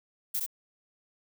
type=noise with echo; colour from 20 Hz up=violet; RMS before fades=-30 dBFS; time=0.34-0.4 s; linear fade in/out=10 ms; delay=64 ms; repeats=1; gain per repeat=-2 dB; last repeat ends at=0.464 s; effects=none